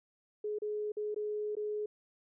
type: tone with dropouts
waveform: sine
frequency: 421.3 Hz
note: G#4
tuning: 25 cents sharp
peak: -33 dBFS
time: 0.44-1.86 s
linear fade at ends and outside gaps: 5 ms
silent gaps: 0.587-0.619 / 0.92-0.968 / 1.145-1.161 / 1.553-1.567 s
effects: none